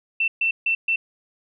sine tone bursts at uneven times, 2683 Hz, E7, 30 cents sharp, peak -18 dBFS, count 4, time 0.2-0.28 / 0.41-0.51 / 0.66-0.75 / 0.88-0.96 s, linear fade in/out 5 ms, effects none

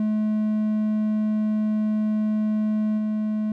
triangle tone with level steps, 214.3 Hz, A3, 45 cents flat, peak -18 / -20 dBFS, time 0-3.52 s, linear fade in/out 2 ms, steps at 2.97 s, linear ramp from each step 20 ms, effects none

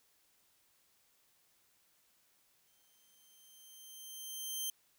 10% pulse tone with exponential growth, 3135 Hz, G7, 1 cent flat, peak -27 dBFS, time 2.67-4.7 s, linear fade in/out 2 ms, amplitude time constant 440 ms, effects white hiss -72 dBFS RMS until 4.98 s

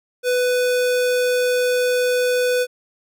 square tone, 497.2 Hz, B4, 12 cents sharp, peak -17 dBFS, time 0.23-2.67 s, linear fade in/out 50 ms, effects none

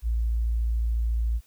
sine tone, 57 Hz, A#1, 38 cents flat, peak -22 dBFS, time 0.02-1.41 s, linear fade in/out 50 ms, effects white hiss -62 dBFS RMS until 1.46 s

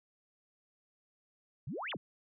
sine exponential two-way sweep, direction up then down, 110 to 3628 to 110 Hz, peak -37 dBFS, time 1.67-1.97 s, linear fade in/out 5 ms, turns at 1.91 s, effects none

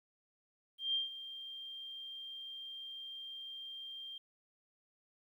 sine tone with ADSR envelope, 3183 Hz, G7, 26 cents sharp, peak -30 dBFS, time 0.78-4.18 s, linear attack 160 ms, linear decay 150 ms, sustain -14 dB, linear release 4 ms, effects 12-bit

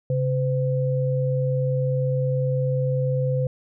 sine tone pair together, 135.2 / 509.5 Hz, C#3 / C5, -43 / -46 cents, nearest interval octave + major seventh, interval 2297 cents, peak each -21 / -25 dBFS, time 0.1-3.47 s, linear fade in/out 2 ms, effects none

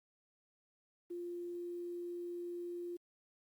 sine tone with quantisation, 349.1 Hz, F4, 1 cent flat, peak -40 dBFS, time 1.1-2.97 s, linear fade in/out 10 ms, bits 11, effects Opus 32 kbps

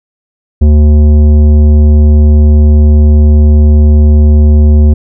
sine tone with tanh clipping, 75 Hz, D2, 37 cents sharp, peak -3 dBFS, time 0.61-4.94 s, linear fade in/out 10 ms, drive 12 dB, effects none

